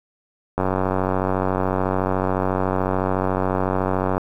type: click train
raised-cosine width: 1 ms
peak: -7 dBFS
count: 339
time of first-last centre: 0.58-4.18 s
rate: 93.9 Hz
effects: 8-bit